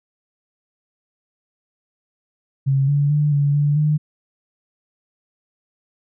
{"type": "tone with pitch steps", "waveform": "sine", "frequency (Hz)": [136.2, 143.5, 148.4, 143.1, 145.8, 151.2], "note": ["C#3", "D3", "D3", "D3", "D3", "D#3"], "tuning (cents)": [-30, -40, 18, -45, -12, -49], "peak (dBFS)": -14, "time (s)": [2.66, 3.98], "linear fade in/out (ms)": 20, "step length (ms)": 220, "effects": []}